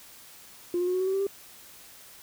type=tone with pitch steps; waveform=sine; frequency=350.6 / 356.7 / 363 / 369.3 / 375.8 / 382.3 / 389 / 395.8 Hz; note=F4 / F4 / F#4 / F#4 / F#4 / G4 / G4 / G4; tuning=+7 / +37 / -33 / -3 / +27 / -43 / -13 / +17 cents; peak=-23 dBFS; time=0.74-1.268 s; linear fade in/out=2 ms; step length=66 ms; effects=tanh soft clip ceiling -20 dBFS + white hiss -50 dBFS RMS until 2.22 s